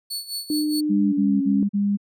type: tone with tremolo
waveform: sawtooth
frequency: 4435 Hz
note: C#8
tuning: in tune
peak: -23 dBFS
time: 0.1-0.81 s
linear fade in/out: 10 ms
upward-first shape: sine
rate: 4.8 Hz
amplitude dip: 80%
type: tone with pitch glide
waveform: sine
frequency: 302 to 275.3 Hz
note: D4 to C#4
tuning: +48 to -12 cents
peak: -20 dBFS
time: 0.5-1.63 s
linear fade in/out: 2 ms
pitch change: -160 cents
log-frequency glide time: 0.94-1.35 s
type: tone bursts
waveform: sine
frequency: 202.2 Hz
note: G#3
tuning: 46 cents flat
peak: -18 dBFS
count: 4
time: 0.89-1.973 s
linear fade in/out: 20 ms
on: 240 ms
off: 41 ms
effects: none